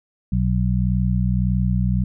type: harmonic tone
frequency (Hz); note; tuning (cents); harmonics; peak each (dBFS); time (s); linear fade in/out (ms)
61.74; B1; 0; 1 / 2 / 3; -21 / -21 / -21; 0.32-2.04; 5
effects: none